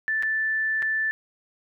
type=tone with dropouts; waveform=sine; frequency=1760 Hz; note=A6; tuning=in tune; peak=-22 dBFS; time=0.08-1.11 s; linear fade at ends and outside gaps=0 ms; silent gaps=0.225-0.232 / 0.822-0.826 s; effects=none